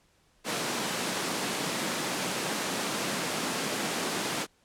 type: high-pass noise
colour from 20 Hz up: pink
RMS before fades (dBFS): -31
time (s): 0.44-4.47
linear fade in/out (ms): 50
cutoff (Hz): 170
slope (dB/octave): 24
effects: pink hiss -66 dBFS RMS until 4.64 s + low-pass 10000 Hz 12 dB/octave